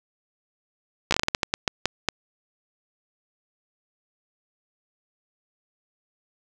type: slowing click train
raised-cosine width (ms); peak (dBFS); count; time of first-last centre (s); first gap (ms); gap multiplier
0.2; -3; 13; 1.11-2.087; 14; 1.29
effects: none